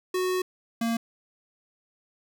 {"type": "tone pair in turn", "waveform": "square", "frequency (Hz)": [368.2, 230.1], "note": ["F#4", "A#3"], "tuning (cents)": [-8, -22], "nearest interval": "minor sixth", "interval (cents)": 814, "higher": "first", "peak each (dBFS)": -25, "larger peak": "neither", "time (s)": [[0.14, 0.42], [0.81, 0.97]], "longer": "first", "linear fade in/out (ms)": 5, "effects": []}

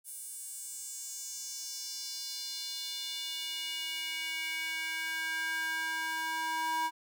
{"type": "tone with high-pass filter sweep", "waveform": "square", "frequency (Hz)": 321.3, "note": "E4", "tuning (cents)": -44, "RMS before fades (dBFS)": -37, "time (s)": [0.04, 6.91], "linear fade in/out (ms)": 50, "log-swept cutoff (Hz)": [10000, 1000], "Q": 3.1, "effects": []}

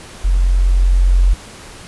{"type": "tone with level ramp", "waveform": "sine", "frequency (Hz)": 45, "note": "F#1", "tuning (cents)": -47, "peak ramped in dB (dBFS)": [-10, -7], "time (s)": [0.24, 1.34], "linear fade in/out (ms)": 10, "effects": ["pink hiss -36 dBFS RMS until 1.87 s", "resampled to 24000 Hz"]}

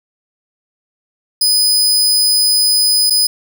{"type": "tone with dropouts", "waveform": "sawtooth", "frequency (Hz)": 5000, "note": "D#8", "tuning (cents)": 8, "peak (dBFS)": -7, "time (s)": [1.41, 3.27], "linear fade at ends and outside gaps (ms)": 5, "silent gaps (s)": [3.099, 3.105], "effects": []}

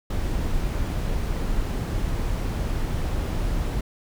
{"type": "noise", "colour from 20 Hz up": "brown", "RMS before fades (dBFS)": -25, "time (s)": [0.1, 3.81], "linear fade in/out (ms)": 5, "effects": []}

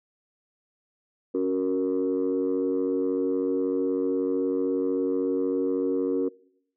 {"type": "chord", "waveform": "sine", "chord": "F# major", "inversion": "second", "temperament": "equal", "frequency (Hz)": [277.2, 370, 466.2], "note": ["C#4", "F#4", "A#4"], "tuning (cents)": [0, 0, 0], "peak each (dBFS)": -26, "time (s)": [1.34, 6.29], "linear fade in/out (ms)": 10, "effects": ["noise-tail reverb RT60 0.7 s tail -23 dB re dry", "tanh soft clip ceiling -17 dBFS"]}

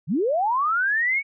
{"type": "linear sweep", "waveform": "sine", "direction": "up", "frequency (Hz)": [122.3, 2263], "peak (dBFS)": -19, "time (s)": [0.07, 1.23], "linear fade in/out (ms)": 50, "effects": []}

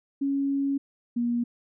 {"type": "tone pair in turn", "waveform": "sine", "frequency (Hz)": [277.2, 238.4], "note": ["C#4", "A#3"], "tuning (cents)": [0, 39], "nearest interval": "minor third", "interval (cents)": 261, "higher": "first", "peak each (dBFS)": -23, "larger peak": "neither", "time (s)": [[0.21, 0.78], [1.16, 1.44]], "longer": "first", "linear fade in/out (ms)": 10, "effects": []}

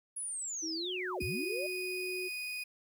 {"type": "linear two-way sweep", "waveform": "sine", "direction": "down then up", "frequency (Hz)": [10500, 58.27, 621], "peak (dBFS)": -36, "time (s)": [0.16, 1.67], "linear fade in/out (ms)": 10, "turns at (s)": 1.23}
{"type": "tone with pitch glide", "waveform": "sine", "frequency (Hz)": [323.4, 367.2], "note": ["E4", "F#4"], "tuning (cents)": [-33, -13], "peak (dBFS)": -38, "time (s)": [0.62, 2.29], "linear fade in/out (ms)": 20, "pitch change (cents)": 220, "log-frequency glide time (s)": [0.75, 0.89]}
{"type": "tone", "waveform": "35% pulse", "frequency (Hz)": 2483, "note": "D#7", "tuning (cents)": -4, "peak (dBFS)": -35, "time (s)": [1.2, 2.64], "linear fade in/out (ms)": 10}
{"effects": ["11-bit"]}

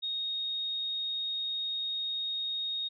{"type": "tone", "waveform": "sine", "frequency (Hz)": 3729, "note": "A#7", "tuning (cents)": 0, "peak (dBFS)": -31, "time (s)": [0.02, 2.89], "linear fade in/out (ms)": 20, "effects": []}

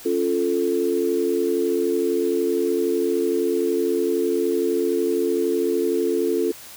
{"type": "chord", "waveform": "sine", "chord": "Db augmented", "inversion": "none", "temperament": "equal with one note detuned", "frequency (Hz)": [276.1, 349.2, 440], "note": ["Db4", "F4", "A4"], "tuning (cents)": [-7, 0, 0], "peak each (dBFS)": [-26, -22, -22], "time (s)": [0.05, 6.52], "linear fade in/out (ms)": 10, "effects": ["white hiss -41 dBFS RMS until 6.76 s"]}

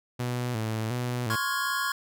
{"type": "tone with vibrato", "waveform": "sawtooth", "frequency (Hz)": 116.54, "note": "A#2", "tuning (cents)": 0, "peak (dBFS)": -24, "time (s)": [0.19, 1.36], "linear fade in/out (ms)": 10, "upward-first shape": "square", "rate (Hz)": 1.4, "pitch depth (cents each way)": 94}
{"type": "chord", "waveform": "square", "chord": "Db major seventh", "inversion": "third", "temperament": "equal with one note detuned", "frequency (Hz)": [1046.5, 1108.7, 1413.1, 1661.2], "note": ["C6", "Db6", "F6", "Ab6"], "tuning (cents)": [0, 0, 20, 0], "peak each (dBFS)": [-34, -33, -33, -32], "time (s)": [1.3, 1.92], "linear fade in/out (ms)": 2}
{"effects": []}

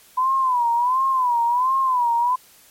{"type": "tone with vibrato", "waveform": "sine", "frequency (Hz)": 1000, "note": "B5", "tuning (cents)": 21, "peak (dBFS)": -16, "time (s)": [0.17, 2.36], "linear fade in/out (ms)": 10, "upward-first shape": "sine", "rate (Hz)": 1.4, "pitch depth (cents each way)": 120, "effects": ["white hiss -51 dBFS RMS until 2.7 s", "MP3 64 kbps"]}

